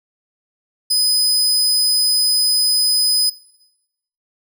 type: tone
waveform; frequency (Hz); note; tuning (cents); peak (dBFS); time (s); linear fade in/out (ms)
sawtooth; 5010; D#8; +11; -11; 0.9-3.3; 10
effects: noise-tail reverb RT60 0.9 s tail -18 dB re dry